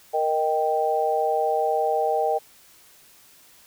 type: chord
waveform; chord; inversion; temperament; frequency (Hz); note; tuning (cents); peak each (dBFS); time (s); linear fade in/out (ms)
sine; Eb major; second; equal; 466.2 / 622.3 / 784; Bb4 / Eb5 / G5; 0 / 0 / 0; -25 / -25 / -23; 0.13-2.39; 20
effects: white hiss -53 dBFS RMS until 3.66 s